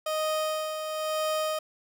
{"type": "tone with tremolo", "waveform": "30% pulse", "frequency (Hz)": 622.3, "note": "D#5", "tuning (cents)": 0, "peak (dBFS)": -23, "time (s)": [0.06, 1.59], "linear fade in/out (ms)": 5, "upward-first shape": "sine", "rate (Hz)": 1, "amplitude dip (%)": 50, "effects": []}